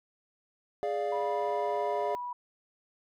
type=chord; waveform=triangle; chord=D diminished; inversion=second; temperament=equal; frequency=415.3 / 587.3 / 698.5 Hz; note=Ab4 / D5 / F5; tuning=0 / 0 / 0 cents; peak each=-31 dBFS; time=0.83-2.15 s; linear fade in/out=0 ms
type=tone; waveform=sine; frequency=978 Hz; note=B5; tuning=17 cents flat; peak=-34 dBFS; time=1.12-2.33 s; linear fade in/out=5 ms
effects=tanh soft clip ceiling -17 dBFS